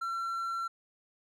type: tone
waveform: triangle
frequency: 1356 Hz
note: E6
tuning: 49 cents sharp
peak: -30 dBFS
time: 0.01-0.68 s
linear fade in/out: 10 ms
effects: none